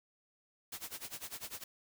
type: noise with tremolo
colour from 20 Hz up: white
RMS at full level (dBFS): -42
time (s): 0.72-1.64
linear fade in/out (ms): 5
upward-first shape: sine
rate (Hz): 10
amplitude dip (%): 90
effects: none